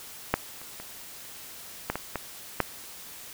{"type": "clicks", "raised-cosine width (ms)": 0.5, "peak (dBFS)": [-6, -29, -24, -11, -15, -14, -7], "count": 7, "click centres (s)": [0.34, 0.616, 0.8, 1.9, 1.956, 2.157, 2.603], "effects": ["white hiss -44 dBFS RMS until 3.33 s"]}